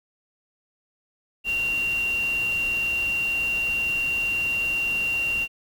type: tone in noise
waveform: sine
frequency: 2761 Hz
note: F7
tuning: 20 cents flat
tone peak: -22 dBFS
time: 1.44-5.48 s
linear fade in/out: 50 ms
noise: pink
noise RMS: -39 dBFS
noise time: 1.44-5.48 s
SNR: +14 dB
effects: none